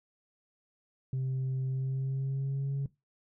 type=tone with pitch glide; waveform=sine; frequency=131.2 to 138.36 Hz; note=C3 to C#3; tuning=+5 to -3 cents; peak=-27 dBFS; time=1.13-2.86 s; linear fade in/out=2 ms; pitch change=+92 cents; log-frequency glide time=1.67-2.75 s; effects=noise-tail reverb RT60 0.2 s tail -20 dB re dry + tanh soft clip ceiling -28 dBFS